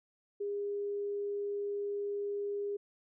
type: tone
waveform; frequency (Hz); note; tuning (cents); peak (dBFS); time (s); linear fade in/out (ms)
sine; 406.4; G#4; -38; -33; 0.4-2.77; 10
effects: none